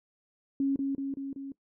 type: tone with echo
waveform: sine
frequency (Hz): 274.3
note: C#4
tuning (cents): -18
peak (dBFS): -24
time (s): 0.6-0.76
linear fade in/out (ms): 2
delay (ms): 190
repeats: 4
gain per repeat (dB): -3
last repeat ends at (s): 1.52
effects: noise-tail reverb RT60 0.1 s tail -20 dB re dry